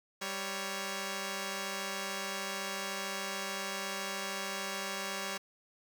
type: tone pair together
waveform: 5% pulse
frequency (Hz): 196.01 / 554.4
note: G3 / C#5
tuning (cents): 0 / 0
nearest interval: octave + tritone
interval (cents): 1800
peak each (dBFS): -27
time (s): 0.21-5.38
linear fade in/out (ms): 10
effects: none